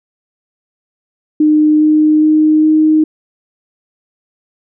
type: tone with pitch steps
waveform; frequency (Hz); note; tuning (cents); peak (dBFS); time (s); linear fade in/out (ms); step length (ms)
sine; 304.9 / 306.8 / 308.8 / 310.8; D#4 / D#4 / D#4 / D#4; -35 / -24 / -13 / -2; -6; 1.4-3.04; 5; 410
effects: none